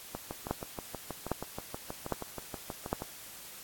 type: two click trains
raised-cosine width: 1 ms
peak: -15 / -23 dBFS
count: 4 / 19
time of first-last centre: 0.51-2.929 / 0.15-3.021 s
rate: 1.24 / 6.27 Hz
effects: white hiss -48 dBFS RMS until 3.63 s + AAC 64 kbps